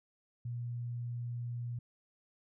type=tone; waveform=sine; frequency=120 Hz; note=B2; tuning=49 cents flat; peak=-36 dBFS; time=0.45-1.79 s; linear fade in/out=5 ms; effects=none